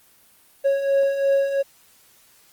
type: beating tone pair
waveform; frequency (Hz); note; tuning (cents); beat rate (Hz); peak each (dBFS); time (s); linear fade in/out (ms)
triangle; 549 / 551.9; C#5 / C#5; -17 / -8; 2.9; -23 / -16; 0.64-1.63; 20
effects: white hiss -55 dBFS RMS until 2.52 s + Opus 24 kbps